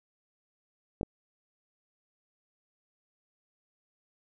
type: clicks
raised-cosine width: 2 ms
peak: -19 dBFS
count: 2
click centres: 1.011 / 1.031 s
effects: none